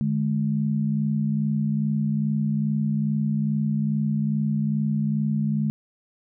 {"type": "tone pair together", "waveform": "sine", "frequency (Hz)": [149, 211.4], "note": ["D3", "G#3"], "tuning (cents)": [25, 31], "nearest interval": "tritone", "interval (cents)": 606, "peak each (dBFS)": [-24, -23], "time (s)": [0.01, 5.7], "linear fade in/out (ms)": 0, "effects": []}